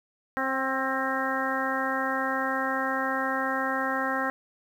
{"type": "harmonic tone with a mistuned harmonic", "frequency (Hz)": 265.6, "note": "C4", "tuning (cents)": 26, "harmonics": [1, 2, 3, 4, 5, 6, 7], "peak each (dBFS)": [-33, -33, -33, -33, -33, -33, -33], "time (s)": [0.37, 4.3], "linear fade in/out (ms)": 0, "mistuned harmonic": 3, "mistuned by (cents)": -19, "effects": ["9-bit"]}